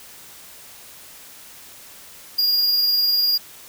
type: tone with tremolo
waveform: square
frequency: 4834 Hz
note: D8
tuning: 49 cents sharp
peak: -15 dBFS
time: 2.38-3.38 s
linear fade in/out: 10 ms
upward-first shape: triangle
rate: 20 Hz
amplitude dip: 35%
effects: white hiss -43 dBFS RMS until 3.68 s